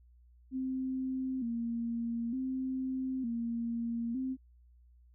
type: tone with vibrato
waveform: sine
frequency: 246.6 Hz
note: B3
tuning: 2 cents flat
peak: -32 dBFS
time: 0.51-4.37 s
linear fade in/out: 50 ms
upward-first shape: square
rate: 0.55 Hz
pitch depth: 98 cents each way
effects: added 60 Hz sine -58 dBFS peak until 5.14 s